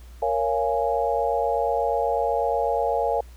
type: chord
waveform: sine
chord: Bb minor seventh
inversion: none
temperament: equal with one note detuned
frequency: 466.2 / 554.4 / 689.2 / 830.6 Hz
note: Bb4 / Db5 / F5 / Ab5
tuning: 0 / 0 / -23 / 0 cents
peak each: -26 dBFS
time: 0.22-3.21 s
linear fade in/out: 5 ms
effects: added 60 Hz sine -41 dBFS peak until 3.36 s + pink hiss -55 dBFS RMS until 3.36 s